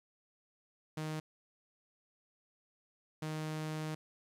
sawtooth tone bursts at uneven times, 155.56 Hz, D#3, in tune, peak -33 dBFS, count 2, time 0.97-1.2 / 3.22-3.95 s, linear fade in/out 5 ms, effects low-pass 11000 Hz 12 dB/octave + 12-bit

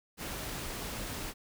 pink noise, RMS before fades -39 dBFS, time 0.17-1.34 s, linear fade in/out 50 ms, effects none

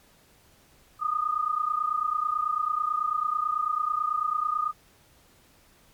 sine tone pair together, 1213.9 / 1243 Hz, D#6 / D#6, -43 / -2 cents, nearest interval unison, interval 41 cents, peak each -27 dBFS, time 0.99-4.73 s, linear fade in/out 50 ms, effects pink hiss -59 dBFS RMS until 5.93 s + MP3 96 kbps

